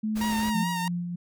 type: tone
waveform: sine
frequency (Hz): 216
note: A3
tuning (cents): -32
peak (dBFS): -25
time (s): 0.03-0.64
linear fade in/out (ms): 10
type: noise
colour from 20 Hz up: pink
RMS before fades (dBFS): -38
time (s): 0.15-0.51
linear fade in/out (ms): 20
type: tone with vibrato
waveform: sawtooth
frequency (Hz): 932.3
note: A#5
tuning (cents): 0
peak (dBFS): -25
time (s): 0.21-0.88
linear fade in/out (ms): 2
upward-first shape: sine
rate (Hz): 4.6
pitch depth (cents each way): 44
type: tone with tremolo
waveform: sine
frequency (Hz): 174.61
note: F3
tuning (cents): 0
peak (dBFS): -26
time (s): 0.54-1.16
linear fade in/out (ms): 10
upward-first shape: sine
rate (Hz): 3.2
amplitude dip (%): 40
effects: none